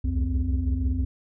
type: tone cluster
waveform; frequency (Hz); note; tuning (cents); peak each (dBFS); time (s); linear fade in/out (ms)
sine; 63.6 / 69.6 / 85.4 / 258.1; C2 / C#2 / F2 / C4; -48 / +8 / -38 / -23; -24 / -28 / -26 / -30; 0.04-1.05; 10
effects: tanh soft clip ceiling -16 dBFS